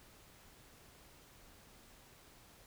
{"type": "silence", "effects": ["pink hiss -61 dBFS RMS until 2.66 s"]}